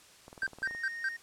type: clicks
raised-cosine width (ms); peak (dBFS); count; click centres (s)
1; -34; 11; 0.281 / 0.329 / 0.378 / 0.432 / 0.478 / 0.533 / 0.586 / 0.621 / 0.675 / 0.71 / 0.749
type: tone bursts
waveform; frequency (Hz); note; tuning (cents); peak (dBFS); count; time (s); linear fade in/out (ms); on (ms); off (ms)
triangle; 1568; G6; 0; -27; 4; 0.42-1.088; 2; 47; 160
type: tone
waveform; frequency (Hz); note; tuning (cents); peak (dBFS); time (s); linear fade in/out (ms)
triangle; 1853; A#6; -11; -36; 0.65-1.17; 10
effects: white hiss -57 dBFS RMS until 1.22 s + low-pass 9000 Hz 12 dB/octave